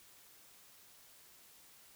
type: silence
effects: white hiss -61 dBFS RMS until 1.95 s